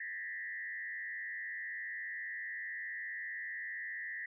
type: tone with frequency modulation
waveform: sine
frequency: 1864.7 Hz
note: A#6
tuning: in tune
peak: -39 dBFS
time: 0-4.26 s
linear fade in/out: 5 ms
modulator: 95.2 Hz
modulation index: 1.4
effects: none